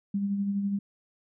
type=tone with tremolo; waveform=sine; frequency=200 Hz; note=G3; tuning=35 cents sharp; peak=-24 dBFS; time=0.14-0.79 s; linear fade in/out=5 ms; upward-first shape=sine; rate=12 Hz; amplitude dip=40%; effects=none